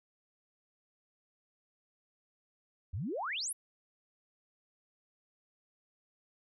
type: exponential sweep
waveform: sine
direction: up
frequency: 75 to 11840 Hz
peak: -34 dBFS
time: 2.93-3.53 s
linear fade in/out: 10 ms
effects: none